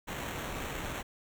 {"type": "noise with sample-and-hold", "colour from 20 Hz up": "pink", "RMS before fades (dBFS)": -38, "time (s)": [0.07, 1.03], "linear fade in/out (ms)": 20, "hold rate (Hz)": 4900, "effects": []}